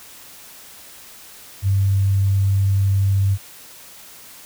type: tone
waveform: sine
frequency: 98 Hz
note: G2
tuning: in tune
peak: -14 dBFS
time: 1.62-3.38 s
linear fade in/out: 50 ms
effects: white hiss -42 dBFS RMS until 4.45 s